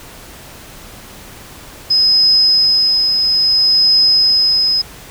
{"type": "tone with tremolo", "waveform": "sine", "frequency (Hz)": 5070, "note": "D#8", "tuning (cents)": 32, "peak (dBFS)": -7, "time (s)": [1.9, 4.82], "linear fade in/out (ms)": 10, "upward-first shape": "triangle", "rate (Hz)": 0.6, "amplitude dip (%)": 40, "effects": ["pink hiss -36 dBFS RMS until 5.1 s"]}